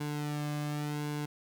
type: tone with flanger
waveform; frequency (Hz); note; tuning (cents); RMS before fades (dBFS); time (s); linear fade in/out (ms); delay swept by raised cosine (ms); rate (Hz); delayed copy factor
sawtooth; 148.1; D3; +15; -35; 0-1.26; 10; 1.6 to 2.15; 0.9; -0.7
effects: none